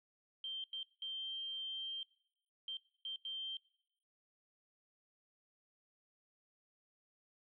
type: tone bursts at uneven times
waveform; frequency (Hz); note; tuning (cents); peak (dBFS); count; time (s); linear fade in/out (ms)
sine; 3151; G7; +8; -40; 6; 0.44-0.64 / 0.73-0.83 / 1.02-2.03 / 2.68-2.77 / 3.05-3.16 / 3.25-3.57; 2
effects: noise-tail reverb RT60 0.8 s tail -22 dB re dry